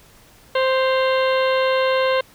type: harmonic tone with a mistuned harmonic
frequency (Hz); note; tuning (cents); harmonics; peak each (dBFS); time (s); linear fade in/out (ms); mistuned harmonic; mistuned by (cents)
523.3; C5; 0; 1 / 2 / 3 / 4 / 5 / 6 / 7 / 8; -17 / -23 / -27 / -29 / -31 / -33 / -34 / -35; 0.55-2.21; 5; 5; +86
effects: pink hiss -50 dBFS RMS until 2.34 s